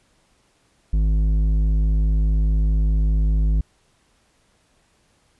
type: tone with low-pass filter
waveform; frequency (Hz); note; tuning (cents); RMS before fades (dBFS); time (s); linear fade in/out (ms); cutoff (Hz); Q
square; 52.4; G#1; +16; -18; 0.93-3.61; 5; 160; 0.72
effects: pink hiss -62 dBFS RMS until 5.39 s + resampled to 24000 Hz